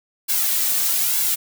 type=noise with flanger; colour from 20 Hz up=blue; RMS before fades=-20 dBFS; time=0.28-1.36 s; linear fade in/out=20 ms; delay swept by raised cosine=1.6 to 3 ms; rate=1.1 Hz; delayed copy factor=-0.75; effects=none